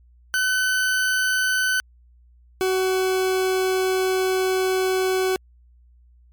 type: tone pair in turn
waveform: 40% pulse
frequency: 1512 / 375.4 Hz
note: F#6 / F#4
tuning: +37 / +25 cents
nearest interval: 2 octaves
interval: 2412 cents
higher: first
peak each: -18 dBFS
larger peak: neither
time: 0.34-1.8 / 2.61-5.36 s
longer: second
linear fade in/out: 0 ms
effects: added 60 Hz sine -50 dBFS peak until 6.32 s + MP3 96 kbps